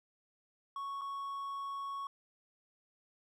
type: tone with dropouts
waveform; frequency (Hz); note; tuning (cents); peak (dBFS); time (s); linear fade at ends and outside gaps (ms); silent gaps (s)
triangle; 1108.7; C#6; 0; -36; 0.76-2.07; 2; 1.012-1.016
effects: none